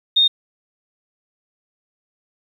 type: tone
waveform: sine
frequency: 3683 Hz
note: A#7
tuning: 22 cents flat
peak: -11 dBFS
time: 0.16-0.28 s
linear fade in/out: 10 ms
effects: 8-bit